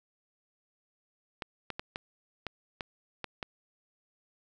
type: clicks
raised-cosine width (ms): 0.3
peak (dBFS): -19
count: 8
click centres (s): 1.422 / 1.703 / 1.795 / 1.959 / 2.467 / 2.808 / 3.243 / 3.428
effects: none